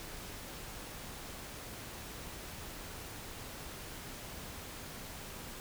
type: silence
effects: pink hiss -46 dBFS RMS until 5.6 s